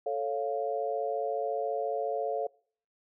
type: chord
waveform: sine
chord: A augmented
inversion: none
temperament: equal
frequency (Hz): 440 / 554.4 / 698.5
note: A4 / C#5 / E#5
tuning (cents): 0 / 0 / 0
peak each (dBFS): -33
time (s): 0.06-2.47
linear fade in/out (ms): 5
effects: noise-tail reverb RT60 0.5 s tail -24 dB re dry